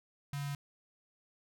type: tone with notch filter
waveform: square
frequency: 142.3 Hz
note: C#3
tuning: 46 cents sharp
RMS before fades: -38 dBFS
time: 0.33-0.55 s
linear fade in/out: 2 ms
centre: 420 Hz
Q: 0.51
effects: none